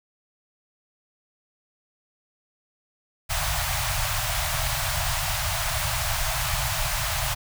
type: band-stop noise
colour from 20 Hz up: pink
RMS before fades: -26 dBFS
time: 3.29-7.35 s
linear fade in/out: 20 ms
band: 150 to 600 Hz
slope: 96 dB/octave
effects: none